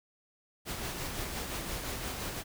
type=noise with tremolo; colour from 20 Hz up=pink; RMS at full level=-36 dBFS; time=0.65-2.44 s; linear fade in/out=50 ms; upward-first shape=sine; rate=5.8 Hz; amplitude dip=35%; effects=none